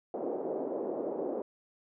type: band-pass noise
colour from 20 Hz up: pink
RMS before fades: -35 dBFS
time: 0.14-1.42 s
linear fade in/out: 2 ms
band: 320 to 610 Hz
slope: 24 dB/octave
effects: none